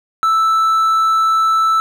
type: tone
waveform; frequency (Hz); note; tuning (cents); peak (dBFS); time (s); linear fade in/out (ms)
triangle; 1318.5; E6; 0; -9; 0.23-1.8; 0
effects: none